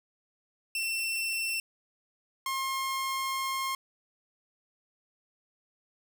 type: tone pair in turn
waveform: sawtooth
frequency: 2694 / 1069.1 Hz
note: E7 / C6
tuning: +37 / +37 cents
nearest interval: octave + major third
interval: 1600 cents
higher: first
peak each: -26 dBFS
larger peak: neither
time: 0.75-1.6 / 2.46-3.75 s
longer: second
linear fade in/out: 2 ms
effects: none